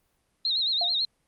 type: tone with vibrato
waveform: sine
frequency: 3951 Hz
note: B7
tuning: in tune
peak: -23 dBFS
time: 0.45-1.05 s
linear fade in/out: 2 ms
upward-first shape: sine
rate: 9.1 Hz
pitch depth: 130 cents each way
type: tone with exponential decay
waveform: sine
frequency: 698.5 Hz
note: F5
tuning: in tune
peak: -26 dBFS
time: 0.81-0.98 s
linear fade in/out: 5 ms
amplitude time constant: 36 ms
effects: pink hiss -71 dBFS RMS until 1.27 s + Opus 32 kbps